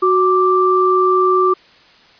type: tone pair together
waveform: sine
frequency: 370 / 1174.7 Hz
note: F#4 / D6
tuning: 0 / 0 cents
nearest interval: octave + minor sixth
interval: 2000 cents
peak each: -13 dBFS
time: 0.02-1.54 s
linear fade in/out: 10 ms
effects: white hiss -47 dBFS RMS until 2.19 s + resampled to 11025 Hz